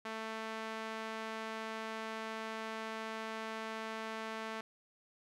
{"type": "tone with band-pass filter", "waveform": "sawtooth", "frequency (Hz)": 221.4, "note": "A3", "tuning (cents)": 11, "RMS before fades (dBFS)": -42, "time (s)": [0.05, 4.61], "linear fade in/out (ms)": 5, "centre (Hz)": 1500, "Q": 0.69, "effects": []}